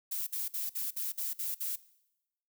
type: noise bursts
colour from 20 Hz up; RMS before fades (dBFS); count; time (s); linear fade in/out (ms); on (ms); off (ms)
violet; -35; 8; 0.11-1.761; 10; 160; 53
effects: noise-tail reverb RT60 0.9 s tail -20 dB re dry